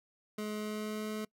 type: tone with pitch glide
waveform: 25% pulse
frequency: 212.1 to 214.7 Hz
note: G#3 to A3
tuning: +37 to -42 cents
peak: -32 dBFS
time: 0.38-1.25 s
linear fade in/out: 5 ms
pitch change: +21 cents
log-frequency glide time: 0.55-1.11 s
effects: noise-tail reverb RT60 0.1 s tail -24 dB re dry